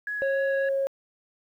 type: tone with vibrato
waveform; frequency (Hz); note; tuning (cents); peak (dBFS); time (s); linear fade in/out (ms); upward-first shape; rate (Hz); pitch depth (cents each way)
sine; 1671; G#6; +10; -28; 0.07-0.69; 2; sine; 3.5; 11
type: tone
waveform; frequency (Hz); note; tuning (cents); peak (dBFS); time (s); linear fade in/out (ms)
sine; 545; C#5; -29; -22; 0.22-0.87; 0
effects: tanh soft clip ceiling -18 dBFS + 10-bit